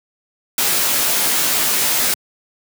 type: noise with comb filter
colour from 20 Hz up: white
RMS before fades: -17 dBFS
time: 0.58-2.14 s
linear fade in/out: 2 ms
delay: 16 ms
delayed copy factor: +0.75
effects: high-pass 150 Hz 12 dB/octave